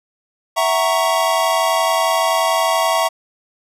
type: chord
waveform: square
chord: F# dominant seventh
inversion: third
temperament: equal with one note detuned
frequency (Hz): 659.3 / 750.8 / 932.3 / 1108.7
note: E5 / F#5 / A#5 / C#6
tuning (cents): 0 / +25 / 0 / 0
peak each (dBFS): -19 / -23 / -21 / -21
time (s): 0.56-3.09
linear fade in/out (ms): 20
effects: resampled to 32000 Hz